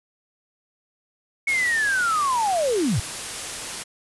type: noise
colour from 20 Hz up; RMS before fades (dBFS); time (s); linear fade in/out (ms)
white; -31; 1.47-3.84; 20
type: linear sweep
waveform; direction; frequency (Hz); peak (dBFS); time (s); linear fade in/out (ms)
sine; down; 2217 to 78.6; -19; 1.47-3; 5
effects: resampled to 24000 Hz